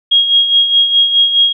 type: tone with tremolo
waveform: sine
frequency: 3276 Hz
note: G#7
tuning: 24 cents flat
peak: -5 dBFS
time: 0.11-1.53 s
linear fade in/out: 10 ms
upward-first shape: sine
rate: 4.8 Hz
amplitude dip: 60%
effects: none